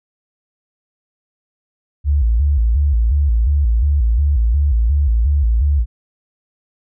sine tone with vibrato, 63.9 Hz, C2, 40 cents flat, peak -11 dBFS, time 2.04-5.86 s, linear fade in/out 50 ms, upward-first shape square, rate 2.8 Hz, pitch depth 210 cents each way, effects none

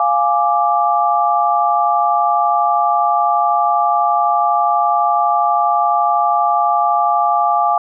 sine chord, D diminished, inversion first, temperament equal, 698.5 / 830.6 / 1174.7 Hz, F5 / Ab5 / D6, 0 / 0 / 0 cents, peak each -16 dBFS, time 0-7.78 s, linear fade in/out 2 ms, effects none

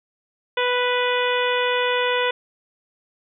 harmonic tone, 493.9 Hz, B4, in tune, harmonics 1 / 2 / 3 / 4 / 5 / 6 / 7, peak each -22 / -25 / -27 / -28 / -29 / -30 / -30 dBFS, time 0.57-2.31 s, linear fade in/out 5 ms, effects none

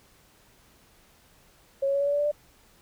sine tone with pitch steps, 548 / 554 / 560.2 / 566.3 / 572.6 / 578.9 / 585.3 / 591.8 Hz, C#5 / C#5 / C#5 / C#5 / D5 / D5 / D5 / D5, -20 / -1 / +18 / +37 / -44 / -25 / -6 / +13 cents, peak -22 dBFS, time 1.82-2.316 s, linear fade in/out 10 ms, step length 62 ms, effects pink hiss -59 dBFS RMS until 2.81 s

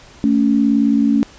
sine tone pair together, 221.4 / 280 Hz, A3 / C#4, +11 / +18 cents, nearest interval major third, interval 407 cents, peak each -14 dBFS, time 0.24-1.23 s, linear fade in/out 0 ms, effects pink hiss -43 dBFS RMS until 1.38 s + resampled to 16000 Hz

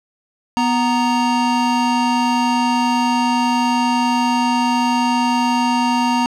square tone pair together, 246.9 / 932.2 Hz, B3 / A#5, 0 / 0 cents, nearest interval octave + major seventh, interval 2300 cents, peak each -18 dBFS, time 0.57-6.26 s, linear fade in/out 0 ms, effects low-pass 6000 Hz 12 dB/octave

